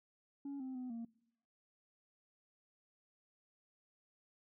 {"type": "tone with pitch steps", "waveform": "sine", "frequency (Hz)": [280, 261, 252.6, 231.3], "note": ["C#4", "C4", "B3", "A#3"], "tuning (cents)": [18, -4, 39, -13], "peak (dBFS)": -39, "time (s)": [0.45, 1.05], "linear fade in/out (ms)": 5, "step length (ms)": 150, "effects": ["noise-tail reverb RT60 0.8 s tail -25 dB re dry", "tanh soft clip ceiling -40 dBFS"]}